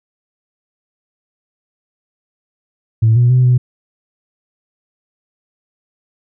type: tone with pitch steps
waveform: sine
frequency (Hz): 111.7 / 121.4 / 126.8 / 124.7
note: A2 / B2 / B2 / B2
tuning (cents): +27 / -29 / +46 / +17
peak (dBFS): -6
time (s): 3.02-3.58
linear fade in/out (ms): 10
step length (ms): 140
effects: tanh soft clip ceiling -4 dBFS